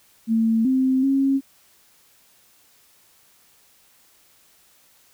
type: tone with pitch steps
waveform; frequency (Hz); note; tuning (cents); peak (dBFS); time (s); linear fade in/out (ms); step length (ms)
sine; 225.1 / 261.2 / 271.9; A3 / C4 / C#4; +40 / -3 / -33; -16; 0.27-1.41; 50; 380
effects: white hiss -57 dBFS RMS until 5.13 s